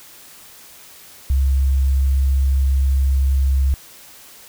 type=tone; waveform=sine; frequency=67.4 Hz; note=C#2; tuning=48 cents flat; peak=-13 dBFS; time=1.3-3.74 s; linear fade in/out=0 ms; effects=white hiss -43 dBFS RMS until 4.48 s